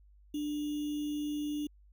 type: tone with sample-and-hold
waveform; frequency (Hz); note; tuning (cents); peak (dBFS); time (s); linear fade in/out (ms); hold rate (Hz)
sine; 296.2; D4; +15; -32; 0.34-1.67; 5; 3150
effects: added 50 Hz sine -57 dBFS peak until 1.92 s

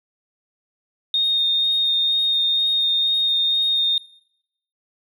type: tone with vibrato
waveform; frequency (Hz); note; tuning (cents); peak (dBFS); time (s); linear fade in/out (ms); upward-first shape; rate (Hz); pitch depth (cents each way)
triangle; 3686; A#7; -20; -13; 1.14-3.98; 2; sine; 2.1; 12
effects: noise-tail reverb RT60 0.8 s tail -26 dB re dry + tanh soft clip ceiling -15 dBFS

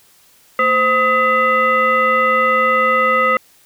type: tone with frequency modulation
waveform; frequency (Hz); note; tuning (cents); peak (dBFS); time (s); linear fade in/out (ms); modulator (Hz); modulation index
sine; 1262; D#6; +24; -11; 0.59-3.37; 2; 744; 1.1
effects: white hiss -51 dBFS RMS until 3.65 s

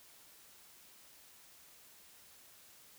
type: silence
effects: white hiss -60 dBFS RMS until 2.98 s

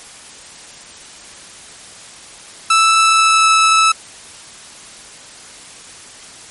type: tone with pitch glide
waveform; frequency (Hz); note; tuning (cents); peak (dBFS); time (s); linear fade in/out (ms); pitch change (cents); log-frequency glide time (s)
sawtooth; 1318.5 to 1308.6; E6 to E6; 0 to -13; -5; 2.7-3.92; 5; -13; 3-3.51
effects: white hiss -37 dBFS RMS until 6.5 s + MP3 48 kbps

